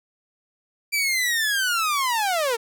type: linear sweep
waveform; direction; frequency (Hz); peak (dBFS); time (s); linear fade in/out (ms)
sawtooth; down; 2349 to 439; -17; 0.92-2.57; 20
effects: none